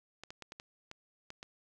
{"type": "clicks", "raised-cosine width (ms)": 0.2, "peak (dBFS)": -28, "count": 8, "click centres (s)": [0.236, 0.305, 0.423, 0.521, 0.599, 0.914, 1.304, 1.429], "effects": []}